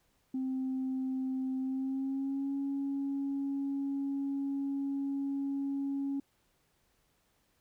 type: tone with pitch glide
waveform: sine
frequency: 261.6 to 277 Hz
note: C4 to C#4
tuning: 0 to -1 cents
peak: -30 dBFS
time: 0.34-6.2 s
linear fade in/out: 5 ms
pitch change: +99 cents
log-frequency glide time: 1.59-2.54 s
effects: tanh soft clip ceiling -28 dBFS + pink hiss -73 dBFS RMS until 7.6 s